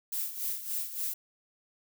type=noise with tremolo; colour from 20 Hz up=violet; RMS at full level=-32 dBFS; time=0.12-1.14 s; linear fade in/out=5 ms; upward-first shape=sine; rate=3.5 Hz; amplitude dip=70%; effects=none